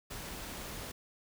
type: noise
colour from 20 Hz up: pink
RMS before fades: -43 dBFS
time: 0.1-0.92 s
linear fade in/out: 10 ms
effects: none